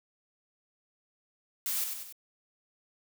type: noise with echo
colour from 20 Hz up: blue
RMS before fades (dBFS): -32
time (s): 1.66-1.84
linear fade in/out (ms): 0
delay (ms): 95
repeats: 3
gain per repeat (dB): -5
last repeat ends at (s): 2.125
effects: none